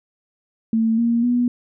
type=tone with pitch steps; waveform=sine; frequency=224.4 / 233.8 / 243.6 Hz; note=A3 / A#3 / B3; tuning=+34 / +5 / -24 cents; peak=-15 dBFS; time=0.73-1.48 s; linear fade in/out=2 ms; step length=250 ms; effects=none